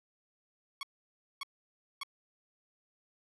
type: tone bursts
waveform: 15% pulse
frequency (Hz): 1108.7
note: C#6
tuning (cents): 0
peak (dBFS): -30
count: 3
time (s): 0.81-2.033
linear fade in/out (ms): 2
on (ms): 21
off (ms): 580
effects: low-pass 10000 Hz 12 dB/octave